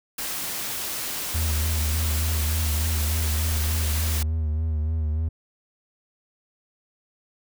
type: noise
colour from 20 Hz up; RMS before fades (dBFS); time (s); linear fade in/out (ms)
white; -30; 0.18-4.23; 5
type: tone with vibrato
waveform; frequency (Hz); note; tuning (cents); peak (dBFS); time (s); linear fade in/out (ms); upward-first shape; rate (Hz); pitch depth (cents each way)
triangle; 78.3; D#2; +11; -20; 1.34-5.29; 10; sine; 3.4; 51
effects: none